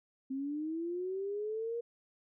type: linear sweep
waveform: sine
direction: up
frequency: 261.6 to 474.8 Hz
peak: -34 dBFS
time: 0.3-1.81 s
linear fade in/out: 10 ms
effects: none